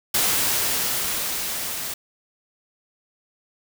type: noise with level ramp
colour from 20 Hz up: white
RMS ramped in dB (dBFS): -20 to -30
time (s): 0.14-1.94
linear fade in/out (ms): 5
effects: none